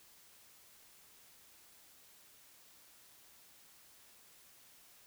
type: silence
effects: white hiss -62 dBFS RMS until 5.06 s